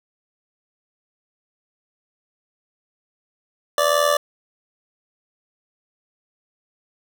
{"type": "tone with amplitude modulation", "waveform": "25% pulse", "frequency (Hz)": 584, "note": "D5", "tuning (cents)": -10, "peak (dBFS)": -9, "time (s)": [3.78, 4.17], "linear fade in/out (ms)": 2, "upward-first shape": "sine", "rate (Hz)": 81.4, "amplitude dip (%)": 70, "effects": []}